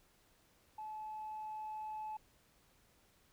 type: tone with level ramp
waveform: sine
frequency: 862 Hz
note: A5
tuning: 36 cents flat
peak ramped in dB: -42 to -39 dBFS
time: 0.78-2.17 s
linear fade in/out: 5 ms
effects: tanh soft clip ceiling -38 dBFS + pink hiss -70 dBFS RMS until 3.32 s